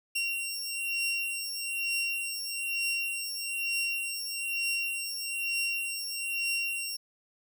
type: beating tone pair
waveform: sawtooth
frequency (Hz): 2751 / 2752.1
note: F7 / F7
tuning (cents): -27 / -26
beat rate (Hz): 1.1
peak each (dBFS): -30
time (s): 0.15-6.97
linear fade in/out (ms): 10
effects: none